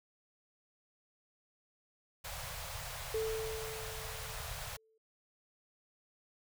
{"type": "band-stop noise", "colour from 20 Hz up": "pink", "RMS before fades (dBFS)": -43, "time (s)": [2.24, 4.77], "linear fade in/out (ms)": 10, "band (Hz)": [150, 520], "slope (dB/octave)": 48}
{"type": "tone with exponential decay", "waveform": "sine", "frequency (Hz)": 441.8, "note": "A4", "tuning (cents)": 7, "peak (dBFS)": -31, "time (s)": [3.14, 4.98], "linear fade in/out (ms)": 5, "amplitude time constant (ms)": 400}
{"effects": []}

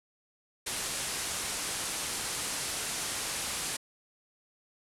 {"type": "low-pass noise", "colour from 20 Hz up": "white", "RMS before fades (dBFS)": -35, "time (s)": [0.66, 3.77], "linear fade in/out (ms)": 10, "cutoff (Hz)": 11000, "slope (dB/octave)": 48, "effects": []}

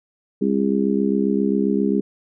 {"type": "harmonic tone", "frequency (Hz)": 67.5, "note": "C#2", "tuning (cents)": -45, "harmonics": [3, 4, 5, 6], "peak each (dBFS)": [-20, -22, -25, -23], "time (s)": [0.41, 2.01], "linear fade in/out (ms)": 10, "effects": []}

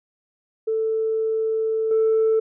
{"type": "tone with level steps", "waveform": "sine", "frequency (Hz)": 442.5, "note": "A4", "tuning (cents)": 10, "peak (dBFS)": [-19, -14], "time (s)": [0.67, 2.4], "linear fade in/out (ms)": 10, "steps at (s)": 1.91, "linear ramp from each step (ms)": 2, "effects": ["tanh soft clip ceiling -13 dBFS"]}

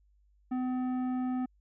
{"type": "tone with tanh clipping", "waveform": "sine", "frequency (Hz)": 253.8, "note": "B3", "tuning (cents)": 47, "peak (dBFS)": -31, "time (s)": [0.51, 1.46], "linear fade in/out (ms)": 10, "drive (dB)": 11, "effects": ["added 50 Hz sine -63 dBFS peak until 1.6 s"]}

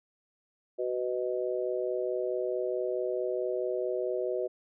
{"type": "harmonic tone", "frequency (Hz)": 124.6, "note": "B2", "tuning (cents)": 16, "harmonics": [3, 4, 5], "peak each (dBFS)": [-32, -33, -34], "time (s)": [0.78, 4.48], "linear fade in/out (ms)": 20, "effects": []}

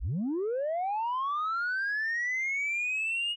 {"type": "linear sweep", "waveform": "sine", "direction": "up", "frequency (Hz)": [34.26, 2897], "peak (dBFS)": -26, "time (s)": [0, 3.36], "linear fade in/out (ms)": 50, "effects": ["tanh soft clip ceiling -26 dBFS"]}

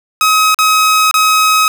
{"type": "tone with dropouts", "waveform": "sawtooth", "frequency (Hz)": 1271, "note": "D#6", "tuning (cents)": 36, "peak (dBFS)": -4, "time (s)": [0.21, 1.68], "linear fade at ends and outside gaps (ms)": 1, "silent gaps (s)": [[0.545, 0.588], [1.112, 1.141]], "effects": []}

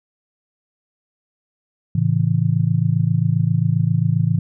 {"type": "chord", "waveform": "sine", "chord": "A major", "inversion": "none", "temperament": "just", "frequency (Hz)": [110, 137.5, 165], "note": ["A2", "C#3", "E3"], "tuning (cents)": [0, -14, 2], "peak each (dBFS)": -19, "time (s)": [1.95, 4.39], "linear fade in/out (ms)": 5, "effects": []}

